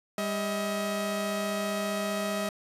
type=tone pair together; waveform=sawtooth; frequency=200.3 / 636 Hz; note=G3 / D#5; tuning=+38 / +38 cents; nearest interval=octave + minor sixth; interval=2000 cents; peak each=-28 / -27 dBFS; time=0.18-2.49 s; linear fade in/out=2 ms; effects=resampled to 32000 Hz